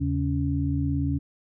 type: tone cluster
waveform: sine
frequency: 79.6 / 137.5 / 280.3 Hz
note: D#2 / C#3 / C#4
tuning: +40 / -14 / +19 cents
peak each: -27 dBFS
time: 0-1.19 s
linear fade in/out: 20 ms
effects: none